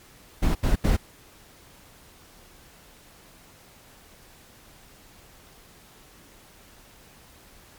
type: noise bursts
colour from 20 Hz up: brown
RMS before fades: -20 dBFS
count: 3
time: 0.42-0.968 s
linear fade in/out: 10 ms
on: 130 ms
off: 79 ms
effects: pink hiss -52 dBFS RMS until 7.78 s + MP3 96 kbps